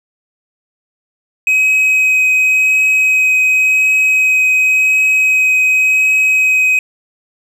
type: tone with vibrato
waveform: triangle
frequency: 2532 Hz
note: D#7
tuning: 30 cents sharp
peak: -7 dBFS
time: 1.47-6.79 s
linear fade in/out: 2 ms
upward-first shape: triangle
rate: 0.91 Hz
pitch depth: 8 cents each way
effects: none